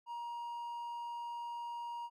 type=tone; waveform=triangle; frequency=946 Hz; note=A#5; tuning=25 cents sharp; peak=-38 dBFS; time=0.06-2.1 s; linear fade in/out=50 ms; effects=none